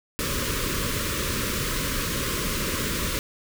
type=band-stop noise; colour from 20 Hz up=pink; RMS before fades=-27 dBFS; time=0.19-3.19 s; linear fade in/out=0 ms; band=590 to 990 Hz; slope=96 dB/octave; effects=none